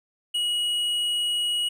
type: tone with hard clipping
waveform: triangle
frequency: 2907 Hz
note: F#7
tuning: 31 cents flat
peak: -24 dBFS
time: 0.34-1.69 s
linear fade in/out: 10 ms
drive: 9 dB
effects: none